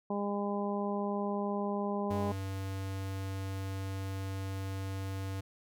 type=harmonic tone; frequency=202.9 Hz; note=G#3; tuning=40 cents flat; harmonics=1 / 2 / 3 / 4 / 5; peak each=-34 / -37 / -39 / -40 / -41 dBFS; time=0.1-2.32 s; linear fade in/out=5 ms
type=tone; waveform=square; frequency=96.5 Hz; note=G2; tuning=27 cents flat; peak=-36 dBFS; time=2.1-5.41 s; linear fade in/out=10 ms
effects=none